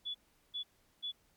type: tone bursts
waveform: sine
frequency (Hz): 3426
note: A7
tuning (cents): -47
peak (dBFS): -36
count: 3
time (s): 0.05-1.121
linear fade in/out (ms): 20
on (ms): 97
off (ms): 390
effects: pink hiss -71 dBFS RMS until 1.36 s + MP3 96 kbps